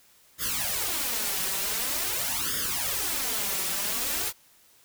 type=noise with flanger; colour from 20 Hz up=white; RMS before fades=-29 dBFS; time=0.38-4.33 s; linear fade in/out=50 ms; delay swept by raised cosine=0.59 to 5.29 ms; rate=0.46 Hz; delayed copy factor=+0.9; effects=white hiss -59 dBFS RMS until 4.84 s